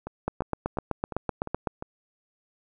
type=two click trains; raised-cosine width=1 ms; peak=-12 / -20 dBFS; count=12 / 6; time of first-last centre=0.28-1.672 / 0.07-1.824 s; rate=7.9 / 2.85 Hz; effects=none